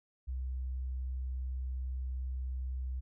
sine tone, 64.1 Hz, C2, 35 cents flat, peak -34 dBFS, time 0.27-3.01 s, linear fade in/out 20 ms, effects none

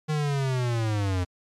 square linear sweep, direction down, 155.56 to 87.7 Hz, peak -24 dBFS, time 0.08-1.25 s, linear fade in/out 20 ms, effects low-pass 8000 Hz 12 dB/octave + MP3 96 kbps

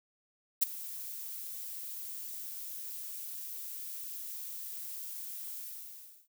violet noise with ADSR envelope, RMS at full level -23 dBFS, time 0.61-6.28 s, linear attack 19 ms, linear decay 12 ms, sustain -19 dB, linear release 730 ms, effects none

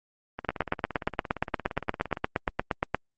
two click trains, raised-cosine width 0.5 ms, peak -19 / -9 dBFS, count 32 / 22, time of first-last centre 0.39-2.172 / 0.49-2.946 s, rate 17.4 / 8.55 Hz, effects Opus 24 kbps

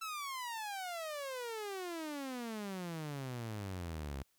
sawtooth exponential sweep, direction down, 1336 to 65.41 Hz, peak -36 dBFS, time 0.01-4.23 s, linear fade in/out 10 ms, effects white hiss -75 dBFS RMS until 4.38 s

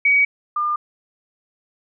sine tone pair in turn, 2262 / 1203.8 Hz, C#7 / D6, +34 / +42 cents, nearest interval major seventh, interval 1092 cents, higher first, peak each -12 / -18 dBFS, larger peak first, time 0.05-0.25 / 0.56-0.76 s, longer neither, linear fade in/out 5 ms, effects none

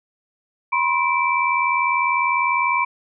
sine tone cluster, 974 / 1054 / 2327 Hz, B5 / C6 / D7, -24 / +12 / -17 cents, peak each -21 dBFS, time 0.72-2.85 s, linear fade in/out 10 ms, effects none

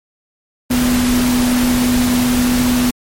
sine tone in noise, 246.9 Hz, B3, in tune, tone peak -12 dBFS, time 0.7-2.91 s, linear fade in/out 10 ms, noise pink, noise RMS -20 dBFS, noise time 0.7-2.91 s, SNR +5 dB, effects MP3 64 kbps

